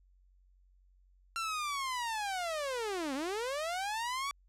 sawtooth linear two-way sweep, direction down then up, 1371 to 256.2 to 1150 Hz, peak -30 dBFS, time 1.36-4.31 s, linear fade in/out 0 ms, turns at 3.14 s, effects added 46 Hz sine -62 dBFS peak until 4.48 s + low-pass 10000 Hz 12 dB/octave

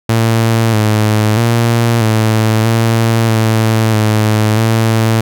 sawtooth tone with pitch steps, 113.6 / 107.6 / 116.7 / 110.2 / 114 / 111.2 / 108.1 / 112.3 Hz, A#2 / A2 / A#2 / A2 / A#2 / A2 / A2 / A2, -44 / -38 / +2 / +3 / -38 / +19 / -30 / +36 cents, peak -5 dBFS, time 0.09-5.21 s, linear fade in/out 5 ms, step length 640 ms, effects none

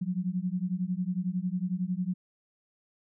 sine beating tone pair, 176.6 / 187.6 Hz, F3 / F#3, +20 / +24 cents, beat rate 11 Hz, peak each -31 dBFS, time 0.01-2.14 s, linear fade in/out 10 ms, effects none

